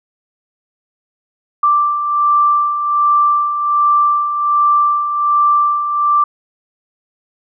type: beating tone pair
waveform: sine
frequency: 1174.7 / 1176 Hz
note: D6 / D6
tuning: 0 / +2 cents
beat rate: 1.3 Hz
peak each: -19 / -11 dBFS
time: 1.63-6.24 s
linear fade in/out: 5 ms
effects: none